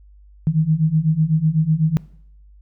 sine beating tone pair, 153.1 / 161.1 Hz, D#3 / E3, -28 / -39 cents, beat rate 8 Hz, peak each -18 / -17 dBFS, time 0.47-1.97 s, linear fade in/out 0 ms, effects noise-tail reverb RT60 0.7 s tail -21 dB re dry + added 50 Hz sine -44 dBFS peak until 2.61 s

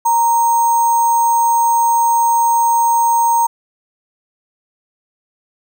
sine tone with sample-and-hold, 932.3 Hz, A#5, in tune, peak -10 dBFS, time 0.05-3.47 s, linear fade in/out 10 ms, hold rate 7350 Hz, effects none

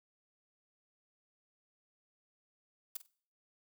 blue noise with echo, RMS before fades -39 dBFS, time 2.95-2.97 s, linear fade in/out 5 ms, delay 48 ms, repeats 2, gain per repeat -14 dB, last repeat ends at 3.066 s, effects noise-tail reverb RT60 0.5 s tail -21 dB re dry

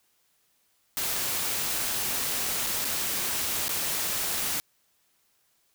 white noise with dropouts, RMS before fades -29 dBFS, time 0.97-4.6 s, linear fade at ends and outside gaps 0 ms, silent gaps 2.664-2.668 / 2.846-2.851 / 3.682-3.692 s, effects white hiss -69 dBFS RMS until 5.74 s

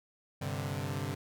sawtooth chord, G suspended fourth, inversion none, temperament equal, 98 / 130.81 / 146.83 Hz, G2 / C3 / D3, 0 / 0 / 0 cents, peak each -34 dBFS, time 0.41-1.15 s, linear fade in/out 10 ms, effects none

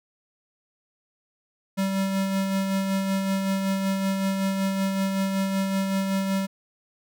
square tone with tremolo, 193.6 Hz, G3, 21 cents flat, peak -22 dBFS, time 1.77-6.47 s, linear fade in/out 20 ms, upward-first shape sine, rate 5.3 Hz, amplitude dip 35%, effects none

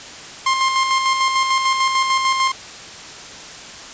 sawtooth tone with tremolo, 1058 Hz, C6, 19 cents sharp, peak -10 dBFS, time 0.46-2.52 s, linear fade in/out 5 ms, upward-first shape square, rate 6.7 Hz, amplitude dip 40%, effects white hiss -35 dBFS RMS until 3.93 s + resampled to 16000 Hz

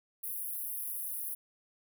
pink high-pass noise, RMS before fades -38 dBFS, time 0.23-1.35 s, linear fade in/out 10 ms, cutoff 10000 Hz, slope 96 dB/octave, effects none

